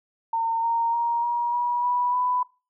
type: tone with pitch steps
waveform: sine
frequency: 912 / 925.3 / 938.7 / 952.4 / 966.2 / 980.3 / 994.5 Hz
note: A#5 / A#5 / A#5 / A#5 / B5 / B5 / B5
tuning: -38 / -13 / +12 / +37 / -38 / -13 / +12 cents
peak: -21 dBFS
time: 0.33-2.43 s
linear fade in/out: 5 ms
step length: 300 ms
effects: noise-tail reverb RT60 0.3 s tail -21 dB re dry